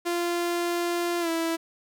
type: tone with pitch glide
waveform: sawtooth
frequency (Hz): 346.2 to 329.8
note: F4 to E4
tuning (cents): -15 to +1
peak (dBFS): -21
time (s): 0.05-1.57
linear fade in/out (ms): 20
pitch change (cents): -84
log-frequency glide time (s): 1.2-1.29
effects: none